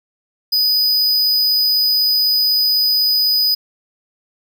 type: tone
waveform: square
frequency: 4978 Hz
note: D#8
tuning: in tune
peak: -13 dBFS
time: 0.52-3.55 s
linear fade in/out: 10 ms
effects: none